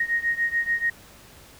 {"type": "beating tone pair", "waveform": "sine", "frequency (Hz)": [1864.7, 1871.6], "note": ["A#6", "A#6"], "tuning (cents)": [0, 6], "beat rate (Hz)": 6.9, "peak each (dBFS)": [-24, -26], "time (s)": [0, 0.9], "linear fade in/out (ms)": 5, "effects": ["pink hiss -49 dBFS RMS until 1.59 s"]}